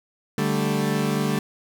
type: chord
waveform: 30% pulse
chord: D suspended fourth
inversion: none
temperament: equal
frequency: 146.83 / 196 / 220 Hz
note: D3 / G3 / A3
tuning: 0 / 0 / 0 cents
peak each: -23 dBFS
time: 0.38-1.39 s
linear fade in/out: 2 ms
effects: none